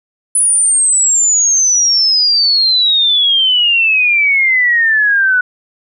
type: exponential sweep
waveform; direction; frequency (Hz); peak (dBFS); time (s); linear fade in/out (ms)
sine; down; 10030 to 1470; -8; 0.35-5.41; 5
effects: none